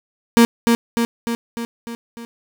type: tone with echo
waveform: 35% pulse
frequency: 233.1 Hz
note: A#3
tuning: in tune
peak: -6 dBFS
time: 0.37-0.45 s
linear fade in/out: 0 ms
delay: 300 ms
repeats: 6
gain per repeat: -4 dB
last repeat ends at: 2.25 s
effects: none